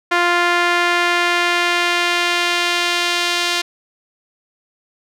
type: tone with band-pass filter sweep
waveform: sawtooth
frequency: 349.2 Hz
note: F4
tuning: in tune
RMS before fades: -17 dBFS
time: 0.11-3.62 s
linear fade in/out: 10 ms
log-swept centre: 1600 to 3700 Hz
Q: 1.1
effects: none